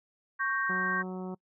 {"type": "chord", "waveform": "sine", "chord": "G diminished", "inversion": "second", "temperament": "equal", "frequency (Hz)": [1108.7, 1568, 1864.7], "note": ["Db6", "G6", "Bb6"], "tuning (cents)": [0, 0, 0], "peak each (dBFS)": [-32, -30, -35], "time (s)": [0.39, 1.03], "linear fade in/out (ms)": 20}
{"type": "harmonic tone", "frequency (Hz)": 185, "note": "F#3", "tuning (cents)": 0, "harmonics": [1, 2, 3, 4, 5, 6, 7], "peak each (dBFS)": [-36, -40, -48, -47, -50, -53, -55], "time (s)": [0.69, 1.35], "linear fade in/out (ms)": 10}
{"effects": ["noise-tail reverb RT60 0.1 s tail -26 dB re dry"]}